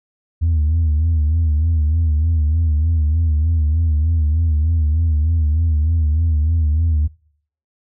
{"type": "tone with vibrato", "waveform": "sine", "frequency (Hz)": 79, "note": "D#2", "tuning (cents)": 27, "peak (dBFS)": -11, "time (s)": [0.41, 7.08], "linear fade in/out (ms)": 20, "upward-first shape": "sine", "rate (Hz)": 3.3, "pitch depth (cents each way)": 96, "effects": ["noise-tail reverb RT60 0.6 s tail -25 dB re dry", "tanh soft clip ceiling -11 dBFS"]}